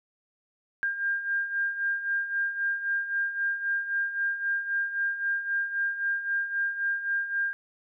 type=beating tone pair; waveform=sine; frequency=1600 / 1603.8 Hz; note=G6 / G6; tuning=+35 / +39 cents; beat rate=3.8 Hz; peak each=-33 / -27 dBFS; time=0.83-7.53 s; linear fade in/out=0 ms; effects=none